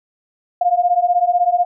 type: beating tone pair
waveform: sine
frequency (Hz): 698.5 / 714.5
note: F5 / F5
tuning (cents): 0 / +39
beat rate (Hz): 16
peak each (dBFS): -16 / -15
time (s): 0.61-1.65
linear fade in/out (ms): 5
effects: none